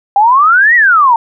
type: exponential two-way sweep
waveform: sine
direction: up then down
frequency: 784 to 1975.5 to 893 Hz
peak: -4 dBFS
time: 0.16-1.16 s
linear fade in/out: 2 ms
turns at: 0.75 s
effects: none